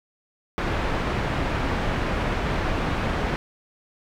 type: low-pass noise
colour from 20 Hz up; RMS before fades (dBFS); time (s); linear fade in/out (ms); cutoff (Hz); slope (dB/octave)
pink; -25; 0.58-3.36; 0; 2200; 12
effects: none